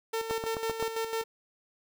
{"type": "tone with tremolo", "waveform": "sawtooth", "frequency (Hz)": 450, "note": "A4", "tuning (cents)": 39, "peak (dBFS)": -25, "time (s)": [0.13, 1.24], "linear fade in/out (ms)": 10, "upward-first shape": "square", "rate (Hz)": 6, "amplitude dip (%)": 55}
{"type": "click train", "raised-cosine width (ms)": 1, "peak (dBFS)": -20, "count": 5, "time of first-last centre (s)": [0.31, 0.826], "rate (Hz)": 7.75}
{"effects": []}